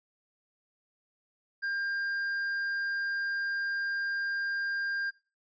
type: tone with tanh clipping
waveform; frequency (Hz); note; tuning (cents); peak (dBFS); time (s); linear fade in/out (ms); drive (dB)
sine; 1600; G6; +35; -31; 1.62-5.11; 20; 6
effects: noise-tail reverb RT60 0.3 s tail -18 dB re dry + resampled to 16000 Hz